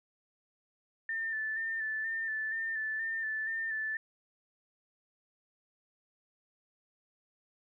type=tone with vibrato; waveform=sine; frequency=1778 Hz; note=A6; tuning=18 cents sharp; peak=-32 dBFS; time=1.09-3.97 s; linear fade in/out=2 ms; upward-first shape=square; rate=2.1 Hz; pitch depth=26 cents each way; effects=none